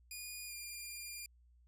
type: tone with pitch glide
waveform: 10% pulse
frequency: 2449 to 2403 Hz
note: D#7 to D7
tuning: -28 to +39 cents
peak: -36 dBFS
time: 0.11-1.26 s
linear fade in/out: 2 ms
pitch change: -33 cents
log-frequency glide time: 0.47-0.52 s
effects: added 60 Hz sine -63 dBFS peak until 1.67 s